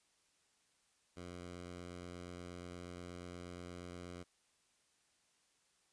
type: tone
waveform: 10% pulse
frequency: 88.4 Hz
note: F2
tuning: 22 cents sharp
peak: -39 dBFS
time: 1.16-4.24 s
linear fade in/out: 20 ms
effects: white hiss -75 dBFS RMS until 5.92 s + resampled to 22050 Hz